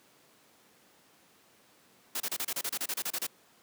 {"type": "noise bursts", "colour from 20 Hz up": "white", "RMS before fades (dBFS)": -33, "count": 14, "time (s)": [2.15, 3.268], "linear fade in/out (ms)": 5, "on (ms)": 52, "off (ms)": 30, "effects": ["pink hiss -62 dBFS RMS until 3.62 s", "high-pass 200 Hz 12 dB/octave"]}